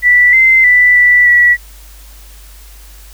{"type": "tone with pitch steps", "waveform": "sine", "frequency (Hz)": [1966, 2072, 1979, 1967, 1943], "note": ["B6", "C7", "B6", "B6", "B6"], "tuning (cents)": [-8, -17, 3, -7, -29], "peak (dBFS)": -4, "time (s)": [0.02, 1.57], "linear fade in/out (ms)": 50, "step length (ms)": 310, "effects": ["added 50 Hz sine -34 dBFS peak until 3.13 s", "white hiss -41 dBFS RMS until 3.13 s"]}